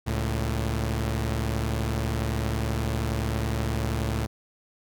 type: tone pair together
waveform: sawtooth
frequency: 70.11 / 111.3 Hz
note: C#2 / A2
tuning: +20 / +20 cents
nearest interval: minor sixth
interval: 800 cents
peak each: -24 dBFS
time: 0.06-4.27 s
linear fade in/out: 20 ms
effects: none